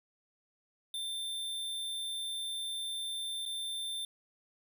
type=tone with dropouts; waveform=square; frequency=3570 Hz; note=A7; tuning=24 cents sharp; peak=-36 dBFS; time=0.94-4.05 s; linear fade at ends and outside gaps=2 ms; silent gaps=3.454-3.46 s; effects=none